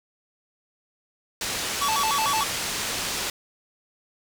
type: low-pass noise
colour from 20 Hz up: white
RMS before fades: -29 dBFS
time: 1.41-3.3 s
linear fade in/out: 2 ms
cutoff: 7000 Hz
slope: 12 dB/octave
type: tone with vibrato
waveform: square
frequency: 999 Hz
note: B5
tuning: 20 cents sharp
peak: -23 dBFS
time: 1.81-2.44 s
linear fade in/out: 10 ms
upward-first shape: square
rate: 6.7 Hz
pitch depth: 220 cents each way
effects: none